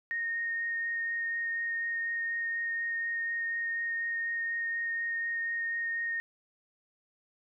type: tone with vibrato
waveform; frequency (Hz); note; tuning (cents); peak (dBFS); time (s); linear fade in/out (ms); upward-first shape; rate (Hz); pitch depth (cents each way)
sine; 1851; A#6; -13; -30; 0.11-6.2; 0; sine; 4.1; 8
effects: none